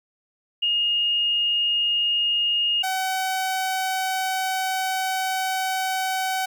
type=tone pair in turn; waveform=sine / sawtooth; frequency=2849 / 756.6 Hz; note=F7 / F#5; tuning=+34 / +38 cents; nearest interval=octave + major seventh; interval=2296 cents; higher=first; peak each=-19 / -19 dBFS; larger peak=neither; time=0.62-2.83 / 2.83-6.46 s; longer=second; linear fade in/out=10 ms; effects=10-bit